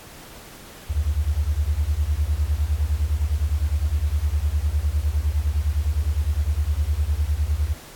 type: beating tone pair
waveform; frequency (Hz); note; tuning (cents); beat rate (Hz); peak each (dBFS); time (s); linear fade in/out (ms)
sine; 69.3 / 79.1; C#2 / D#2; 0 / +29; 9.8; -22; 0.89-7.74; 20
effects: pink hiss -43 dBFS RMS until 7.95 s + AAC 64 kbps